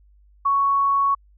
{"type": "tone", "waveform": "sine", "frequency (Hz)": 1112, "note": "C#6", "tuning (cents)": 5, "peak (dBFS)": -16, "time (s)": [0.45, 1.15], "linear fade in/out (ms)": 10, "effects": ["added 50 Hz sine -51 dBFS peak until 1.37 s"]}